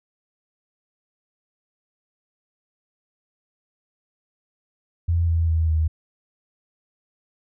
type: tone with pitch steps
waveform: sine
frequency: 84.7 / 82.81 / 80.97 / 79.16 Hz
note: E2 / E2 / E2 / D#2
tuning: +48 / +8 / -30 / +30 cents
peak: -17 dBFS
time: 5.08-5.88 s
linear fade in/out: 10 ms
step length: 200 ms
effects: none